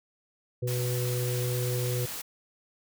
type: harmonic tone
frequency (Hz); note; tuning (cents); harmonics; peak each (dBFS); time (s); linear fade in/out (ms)
123.47; B2; 0; 1 / 3 / 4; -28 / -36 / -35; 0.62-2.06; 10
type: noise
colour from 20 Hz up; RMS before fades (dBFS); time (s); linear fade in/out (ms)
white; -37; 0.67-2.22; 10
effects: none